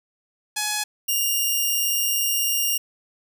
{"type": "tone pair in turn", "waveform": "5% pulse", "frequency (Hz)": [843, 2823], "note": ["G#5", "F7"], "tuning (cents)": [26, 18], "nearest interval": "octave + major sixth", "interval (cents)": 2092, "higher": "second", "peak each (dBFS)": -11, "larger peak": "neither", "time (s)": [[0.56, 0.84], [1.08, 2.78]], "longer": "second", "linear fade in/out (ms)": 10, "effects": []}